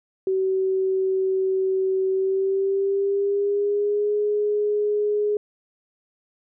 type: tone with pitch glide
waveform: sine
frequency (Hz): 380 to 416.8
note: F#4 to G#4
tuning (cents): +46 to +6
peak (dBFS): -19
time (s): 0.27-5.37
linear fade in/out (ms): 2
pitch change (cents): +160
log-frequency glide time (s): 2.09-4.14
effects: none